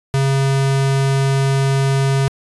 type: tone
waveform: square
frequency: 136.2 Hz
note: C#3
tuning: 30 cents flat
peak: -14 dBFS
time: 0.14-2.28 s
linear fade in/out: 0 ms
effects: resampled to 24000 Hz